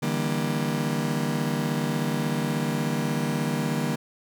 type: chord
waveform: 35% pulse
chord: E half-diminished seventh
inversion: third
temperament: just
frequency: 148.33 / 164.81 / 197.78 / 237.3 Hz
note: D3 / E3 / G3 / Bb3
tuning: +18 / 0 / +16 / +31 cents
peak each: -27 / -30 / -30 / -27 dBFS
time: 0.02-3.96 s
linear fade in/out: 10 ms
effects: none